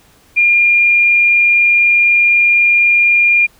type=tone; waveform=sine; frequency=2408 Hz; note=D7; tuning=43 cents sharp; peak=-7 dBFS; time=0.36-3.47 s; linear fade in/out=20 ms; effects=pink hiss -49 dBFS RMS until 3.59 s